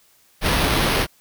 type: noise with sample-and-hold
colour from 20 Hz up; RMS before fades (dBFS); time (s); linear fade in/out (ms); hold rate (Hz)
pink; -19; 0.41-1.07; 50; 7350
effects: white hiss -57 dBFS RMS until 1.2 s